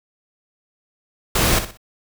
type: noise with echo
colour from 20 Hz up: pink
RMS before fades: -17 dBFS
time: 1.35-1.59 s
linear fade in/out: 5 ms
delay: 61 ms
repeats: 3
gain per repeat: -10 dB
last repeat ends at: 1.773 s
effects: none